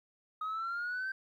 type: exponential sweep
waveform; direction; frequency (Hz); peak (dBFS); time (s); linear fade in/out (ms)
sine; up; 1253 to 1568; -32; 0.41-1.12; 5
effects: tanh soft clip ceiling -32 dBFS + 12-bit